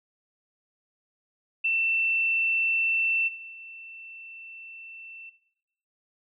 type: tone with level steps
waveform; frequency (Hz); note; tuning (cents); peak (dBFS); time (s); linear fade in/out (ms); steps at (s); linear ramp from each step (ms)
sine; 2681; E7; +29; -22 / -41; 1.64-5.3; 10; 3.27; 20
effects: noise-tail reverb RT60 0.9 s tail -18 dB re dry